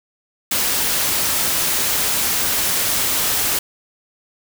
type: noise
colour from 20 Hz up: white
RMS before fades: -19 dBFS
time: 0.51-3.59 s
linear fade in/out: 5 ms
effects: none